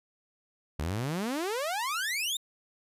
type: exponential sweep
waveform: sawtooth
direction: up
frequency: 69.5 to 3748 Hz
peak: -26 dBFS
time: 0.79-2.37 s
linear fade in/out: 5 ms
effects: resampled to 32000 Hz